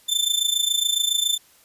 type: tone with amplitude modulation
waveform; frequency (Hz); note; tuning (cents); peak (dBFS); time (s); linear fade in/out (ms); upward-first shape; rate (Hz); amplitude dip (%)
sawtooth; 3544; A7; +12; -13; 0.08-1.38; 20; sine; 27.2; 80
effects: white hiss -55 dBFS RMS until 1.64 s + resampled to 32000 Hz